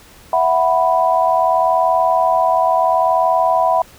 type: chord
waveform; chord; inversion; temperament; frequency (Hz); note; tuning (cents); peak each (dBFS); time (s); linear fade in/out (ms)
sine; E suspended second; none; equal; 659.3 / 740 / 987.8; E5 / F#5 / B5; 0 / 0 / 0; -16; 0.33-3.82; 2
effects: pink hiss -44 dBFS RMS until 3.98 s